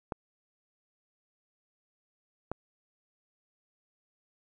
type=clicks; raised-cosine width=1 ms; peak=-19 dBFS; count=2; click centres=0.122 / 2.516 s; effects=none